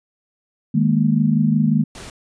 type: chord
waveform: sine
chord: D# suspended fourth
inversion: none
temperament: equal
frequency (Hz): 155.56 / 207.7 / 233.1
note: D#3 / G#3 / A#3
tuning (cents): 0 / 0 / 0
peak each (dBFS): -18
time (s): 0.74-1.84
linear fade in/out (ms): 10
type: noise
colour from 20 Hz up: pink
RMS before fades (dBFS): -36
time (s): 1.95-2.1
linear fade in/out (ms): 2
effects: resampled to 22050 Hz